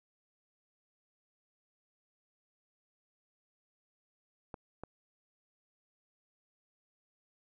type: clicks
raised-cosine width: 1 ms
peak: -28 dBFS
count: 2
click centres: 4.542 / 4.836 s
effects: none